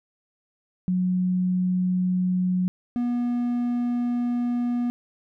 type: tone pair in turn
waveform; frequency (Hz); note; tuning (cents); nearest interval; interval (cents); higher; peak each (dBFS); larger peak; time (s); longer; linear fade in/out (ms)
sine / triangle; 182.6 / 241.9; F#3 / B3; -23 / -36; perfect fourth; 487; second; -20; neither; 0.88-2.68 / 2.96-4.9; second; 0
effects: none